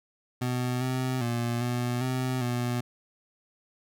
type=tone with pitch steps; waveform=25% pulse; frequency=124.8 / 128.7 / 118.8 / 122.2 / 128.5 / 121.9 Hz; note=B2 / C3 / A#2 / B2 / C3 / B2; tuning=+19 / -28 / +33 / -18 / -31 / -22 cents; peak=-23 dBFS; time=0.41-2.81 s; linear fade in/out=10 ms; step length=400 ms; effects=none